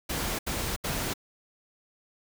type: noise bursts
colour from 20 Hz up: pink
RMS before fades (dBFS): -31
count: 3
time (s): 0.09-1.138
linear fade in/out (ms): 10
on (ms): 300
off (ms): 74
effects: none